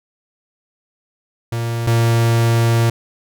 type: tone pair in turn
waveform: 45% pulse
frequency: 116.54 / 115.95 Hz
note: A#2 / A#2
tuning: 0 / -9 cents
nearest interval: unison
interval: 9 cents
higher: first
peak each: -19 / -12 dBFS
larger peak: second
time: 1.52-1.87 / 1.87-2.9 s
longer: second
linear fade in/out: 5 ms
effects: none